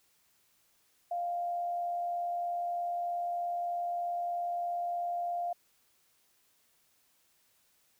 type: tone with frequency modulation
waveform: sine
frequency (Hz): 698.5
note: F5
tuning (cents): 0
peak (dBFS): -31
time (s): 1.11-5.53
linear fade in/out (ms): 5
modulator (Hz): 83.2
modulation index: 0.21
effects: white hiss -70 dBFS RMS until 7.99 s